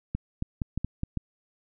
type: clicks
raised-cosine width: 5 ms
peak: -16 dBFS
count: 7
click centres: 0.15 / 0.424 / 0.618 / 0.776 / 0.846 / 1.034 / 1.173 s
effects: none